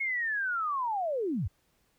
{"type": "linear sweep", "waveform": "sine", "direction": "down", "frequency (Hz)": [2189, 64.2], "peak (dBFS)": -28, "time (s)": [0, 1.48], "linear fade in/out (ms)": 10, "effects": ["pink hiss -71 dBFS RMS until 1.98 s"]}